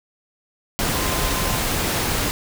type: tone in noise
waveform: sine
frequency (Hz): 1036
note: C6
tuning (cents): -17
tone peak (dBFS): -31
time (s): 0.95-1.59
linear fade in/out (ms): 0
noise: pink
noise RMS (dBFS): -22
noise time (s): 0.79-2.31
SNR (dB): -12
effects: none